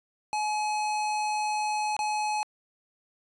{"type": "tone with dropouts", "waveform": "square", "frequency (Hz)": 848, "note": "G#5", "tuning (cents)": 36, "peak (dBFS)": -27, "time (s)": [0.33, 2.43], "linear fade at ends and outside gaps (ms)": 0, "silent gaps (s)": [1.966, 1.991], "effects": ["resampled to 22050 Hz"]}